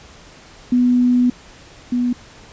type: tone pair in turn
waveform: sine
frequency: 246.9 / 244.9 Hz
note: B3 / B3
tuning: 0 / -14 cents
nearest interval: unison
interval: 14 cents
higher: first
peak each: -11 / -15 dBFS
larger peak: first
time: 0.72-1.3 / 1.92-2.13 s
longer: first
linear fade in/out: 5 ms
effects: pink hiss -43 dBFS RMS until 2.52 s + resampled to 16000 Hz